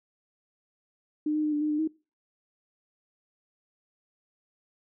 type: tone with pitch steps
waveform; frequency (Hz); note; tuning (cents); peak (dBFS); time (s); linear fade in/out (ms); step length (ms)
sine; 302.3 / 306 / 303 / 295.7 / 303.8 / 300.1 / 316; D#4 / D#4 / D#4 / D4 / D#4 / D4 / D#4; -50 / -29 / -46 / +12 / -41 / +38 / +27; -24; 1.26-1.876; 5; 88
effects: noise-tail reverb RT60 0.3 s tail -22 dB re dry